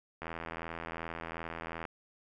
click train, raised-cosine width 0.5 ms, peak -24 dBFS, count 136, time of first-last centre 0.22-1.852 s, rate 82.7 Hz, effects none

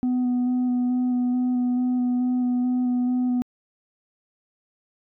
sine tone with vibrato, 248.8 Hz, B3, 13 cents sharp, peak -17 dBFS, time 0.03-3.42 s, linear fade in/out 0 ms, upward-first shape square, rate 2.3 Hz, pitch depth 11 cents each way, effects tanh soft clip ceiling -19 dBFS

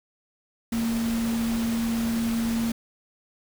sine tone in noise, 229.7 Hz, A#3, 25 cents flat, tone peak -23 dBFS, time 0.72-2.72 s, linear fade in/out 5 ms, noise pink, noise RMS -35 dBFS, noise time 0.72-2.72 s, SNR +9 dB, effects none

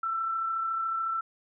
sine tone with amplitude modulation, 1336 Hz, E6, 23 cents sharp, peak -26 dBFS, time 0.03-1.21 s, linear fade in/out 5 ms, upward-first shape sine, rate 33.9 Hz, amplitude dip 30%, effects none

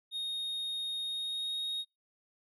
triangle tone with pitch glide, 3715 to 3741 Hz, A#7 to A#7, -7 to +5 cents, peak -32 dBFS, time 0.11-1.85 s, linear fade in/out 50 ms, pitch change +12 cents, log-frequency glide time 1.02-1.6 s, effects noise-tail reverb RT60 0.2 s tail -26 dB re dry

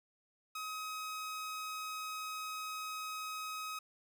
sawtooth tone, 1267 Hz, D#6, 31 cents sharp, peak -36 dBFS, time 0.55-3.79 s, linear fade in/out 5 ms, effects none

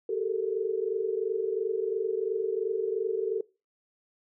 sine tone cluster, 383.8 / 431.8 / 454.7 Hz, G4 / A4 / A#4, -37 / -33 / -43 cents, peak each -31 dBFS, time 0.09-3.41 s, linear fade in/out 5 ms, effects noise-tail reverb RT60 0.3 s tail -22 dB re dry

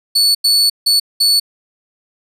40% pulse tone bursts at uneven times, 4447 Hz, C#8, 5 cents sharp, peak -8 dBFS, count 4, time 0.15-0.35 / 0.44-0.7 / 0.86-1 / 1.2-1.4 s, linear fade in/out 10 ms, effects resampled to 32000 Hz

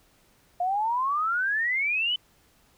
sine exponential sweep, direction up, 698.5 to 3055 Hz, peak -23 dBFS, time 0.6-2.16 s, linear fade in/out 5 ms, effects pink hiss -62 dBFS RMS until 2.77 s

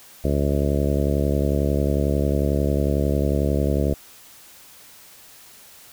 harmonic tone, 71.1 Hz, C#2, 45 cents sharp, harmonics 1 / 2 / 3 / 4 / 5 / 6 / 7 / 8 / 9, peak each -22 / -25 / -27 / -28 / -29 / -30 / -30 / -31 / -32 dBFS, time 0.24-3.94 s, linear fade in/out 5 ms, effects white hiss -47 dBFS RMS until 5.92 s

